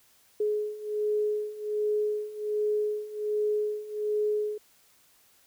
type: beating tone pair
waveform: sine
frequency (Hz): 420.9 / 422.2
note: G#4 / G#4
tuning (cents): +23 / +29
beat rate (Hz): 1.3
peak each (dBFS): -31 / -28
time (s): 0.4-4.58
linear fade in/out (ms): 5
effects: white hiss -62 dBFS RMS until 5.46 s